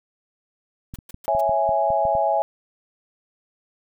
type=clicks; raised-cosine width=5 ms; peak=-23 dBFS; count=9; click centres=0.939 / 0.988 / 1.144 / 1.35 / 1.494 / 1.692 / 1.904 / 2.053 / 2.152 s
type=noise bursts; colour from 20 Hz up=white; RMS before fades=-41 dBFS; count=4; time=0.94-1.41 s; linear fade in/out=5 ms; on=20 ms; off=130 ms
type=chord; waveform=sine; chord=C# minor; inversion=none; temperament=equal; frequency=554.4 / 659.3 / 830.6 Hz; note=C#5 / E5 / G#5; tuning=0 / 0 / 0 cents; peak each=-25 / -21 / -21 dBFS; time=1.28-2.42 s; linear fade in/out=0 ms
effects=none